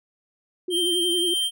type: tone with vibrato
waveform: sine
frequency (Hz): 351.2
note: F4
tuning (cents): +10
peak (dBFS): -25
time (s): 0.68-1.34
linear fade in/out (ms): 5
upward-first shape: sine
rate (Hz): 11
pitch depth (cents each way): 73
type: tone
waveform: square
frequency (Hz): 3148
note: G7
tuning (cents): +7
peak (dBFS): -22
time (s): 0.7-1.51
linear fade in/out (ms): 50
effects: none